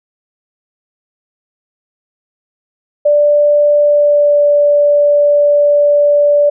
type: tone with pitch glide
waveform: sine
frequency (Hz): 587.3 to 582.6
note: D5 to D5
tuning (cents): 0 to -14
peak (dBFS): -6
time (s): 3.05-6.5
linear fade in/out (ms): 10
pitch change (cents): -14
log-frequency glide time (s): 3.77-4.44
effects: none